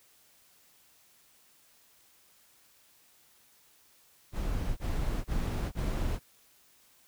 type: noise bursts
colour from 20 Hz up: brown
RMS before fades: -31 dBFS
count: 4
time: 4.32-6.195 s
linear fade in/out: 50 ms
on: 450 ms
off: 25 ms
effects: white hiss -63 dBFS RMS until 7.07 s